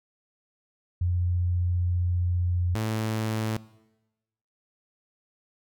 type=tone pair in turn; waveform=sine / sawtooth; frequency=88.5 / 109.9 Hz; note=F2 / A2; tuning=+23 / -2 cents; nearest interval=major third; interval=375 cents; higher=second; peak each=-22 dBFS; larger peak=neither; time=1.01-2.75 / 2.75-3.57 s; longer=first; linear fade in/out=5 ms; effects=noise-tail reverb RT60 1.0 s tail -20 dB re dry